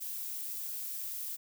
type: noise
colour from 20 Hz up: violet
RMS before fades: -39 dBFS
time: 0-1.37 s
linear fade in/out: 20 ms
effects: none